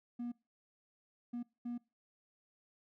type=tone bursts at uneven times; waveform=triangle; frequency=240.2 Hz; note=B3; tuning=48 cents flat; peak=-35 dBFS; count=3; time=0.19-0.32 / 1.33-1.43 / 1.65-1.78 s; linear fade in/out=10 ms; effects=noise-tail reverb RT60 0.3 s tail -25 dB re dry + tanh soft clip ceiling -32 dBFS